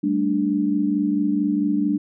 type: chord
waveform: sine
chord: G suspended second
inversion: none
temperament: just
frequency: 196 / 220.5 / 294 Hz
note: G3 / A3 / D4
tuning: 0 / +4 / +2 cents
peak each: -24 / -25 / -20 dBFS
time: 0.03-1.98 s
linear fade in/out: 10 ms
effects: none